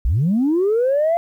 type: linear sweep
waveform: sine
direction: up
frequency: 46.25 to 693 Hz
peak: -13 dBFS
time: 0.05-1.17 s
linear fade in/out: 0 ms
effects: tanh soft clip ceiling -11 dBFS + 9-bit